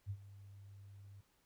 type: tone with ADSR envelope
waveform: sine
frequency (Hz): 99.4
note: G2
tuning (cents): +25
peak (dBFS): -37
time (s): 0.06-1.21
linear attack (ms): 42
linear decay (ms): 62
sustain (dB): -16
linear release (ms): 6
effects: pink hiss -75 dBFS RMS until 1.45 s